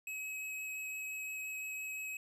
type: tone with vibrato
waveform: square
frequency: 2556 Hz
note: D#7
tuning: 46 cents sharp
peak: -40 dBFS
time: 0.07-2.17 s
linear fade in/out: 2 ms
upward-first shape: triangle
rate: 5.8 Hz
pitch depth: 9 cents each way
effects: none